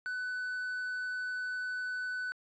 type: tone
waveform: triangle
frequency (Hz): 1498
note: F#6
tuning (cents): +21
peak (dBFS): -32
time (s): 0.06-2.32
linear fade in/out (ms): 0
effects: resampled to 16000 Hz + 12-bit